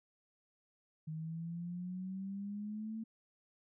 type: exponential sweep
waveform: sine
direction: up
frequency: 155.56 to 224.6 Hz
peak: -39 dBFS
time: 1.07-3.04 s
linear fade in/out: 10 ms
effects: none